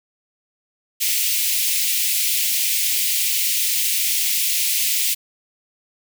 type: high-pass noise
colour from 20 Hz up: white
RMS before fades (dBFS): -20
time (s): 1-5.15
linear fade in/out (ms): 20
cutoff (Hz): 2100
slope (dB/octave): 48
effects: none